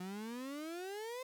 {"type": "exponential sweep", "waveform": "35% pulse", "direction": "up", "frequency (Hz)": [178.8, 523.3], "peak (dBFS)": -40, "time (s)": [0, 1.23], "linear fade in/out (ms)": 5, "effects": []}